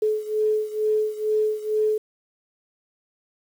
sine beating tone pair, 428.6 / 430.8 Hz, A4 / A4, -45 / -37 cents, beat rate 2.2 Hz, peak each -22 / -25 dBFS, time 0.02-1.98 s, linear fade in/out 5 ms, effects 8-bit

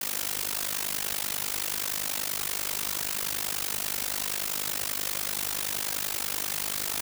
white noise with amplitude modulation, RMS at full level -27 dBFS, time 0.01-7.01 s, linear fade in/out 5 ms, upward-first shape sine, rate 50.4 Hz, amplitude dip 95%, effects none

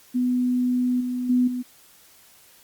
sine tone with level steps, 249 Hz, B3, 14 cents sharp, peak -19 / -24 / -16 / -25 dBFS, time 0.14-1.63 s, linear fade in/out 20 ms, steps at 1 / 1.29 / 1.47 s, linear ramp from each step 10 ms, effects white hiss -53 dBFS RMS until 2.63 s + Opus 48 kbps

